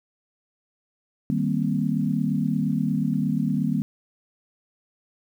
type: chord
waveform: sine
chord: C minor seventh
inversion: first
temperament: equal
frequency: 155.56 / 196 / 233.1 / 261.6 Hz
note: Eb3 / G3 / Bb3 / C4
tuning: 0 / 0 / 0 / 0 cents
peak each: -26 / -26 / -26 / -28 dBFS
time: 1.3-3.82 s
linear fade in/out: 0 ms
effects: 9-bit